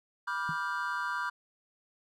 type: chord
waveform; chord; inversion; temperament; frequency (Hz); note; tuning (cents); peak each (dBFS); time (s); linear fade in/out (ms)
triangle; G dominant seventh; first; just; 980 / 1176 / 1411.2 / 1568; B5 / D6 / F6 / G6; -14 / +2 / +18 / 0; -35; 0.27-1.3; 10
type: tone with exponential decay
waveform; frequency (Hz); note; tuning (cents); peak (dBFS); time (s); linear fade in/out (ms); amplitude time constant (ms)
sine; 158.5; D#3; +32; -32; 0.49-0.58; 2; 19
effects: none